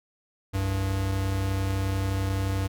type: tone pair together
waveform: square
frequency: 65.45 / 96.9 Hz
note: C2 / G2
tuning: +1 / -20 cents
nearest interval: perfect fifth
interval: 679 cents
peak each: -33 / -26 dBFS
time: 0.53-2.68 s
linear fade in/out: 20 ms
effects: none